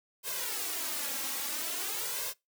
white noise with flanger, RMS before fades -35 dBFS, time 0.23-2.34 s, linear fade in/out 50 ms, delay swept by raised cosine 1.9 to 3.7 ms, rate 0.49 Hz, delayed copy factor +1, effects noise-tail reverb RT60 0.2 s tail -23 dB re dry + high-pass 200 Hz 12 dB/octave

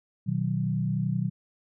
sine chord, B major, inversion none, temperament equal with one note detuned, 123.47 / 155.56 / 186.71 Hz, B2 / D#3 / F#3, 0 / 0 / +16 cents, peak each -29 dBFS, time 0.26-1.3 s, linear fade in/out 20 ms, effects none

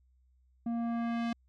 square tone with low-pass filter sweep, 233.1 Hz, A#3, in tune, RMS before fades -33 dBFS, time 0.66-1.33 s, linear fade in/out 5 ms, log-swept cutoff 520 to 4300 Hz, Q 0.81, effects added 63 Hz sine -64 dBFS peak until 1.48 s

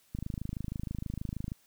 click train, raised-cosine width 5 ms, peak -23 dBFS, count 37, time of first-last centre 0.15-1.519 s, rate 26.3 Hz, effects white hiss -66 dBFS RMS until 1.66 s

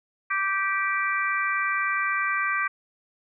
harmonic tone, 390.3 Hz, G4, 8 cents flat, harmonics 3 / 4 / 5 / 6, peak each -27 / -28 / -29 / -30 dBFS, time 0.3-2.68 s, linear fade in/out 10 ms, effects none

